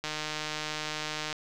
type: click train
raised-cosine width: 0.2 ms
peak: -16 dBFS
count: 198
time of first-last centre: 0.04-1.328 s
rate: 153 Hz
effects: none